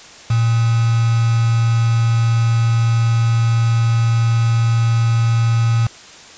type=tone with quantisation; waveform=sine; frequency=115.2 Hz; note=A#2; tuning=20 cents flat; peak=-12 dBFS; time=0.3-5.87 s; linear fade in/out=5 ms; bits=4; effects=white hiss -39 dBFS RMS until 6.37 s + resampled to 16000 Hz